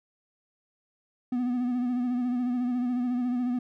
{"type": "tone with vibrato", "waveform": "triangle", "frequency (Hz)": 246.9, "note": "B3", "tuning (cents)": 0, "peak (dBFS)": -23, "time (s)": [1.32, 3.59], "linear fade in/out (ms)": 5, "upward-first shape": "sine", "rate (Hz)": 14, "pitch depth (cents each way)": 42, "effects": []}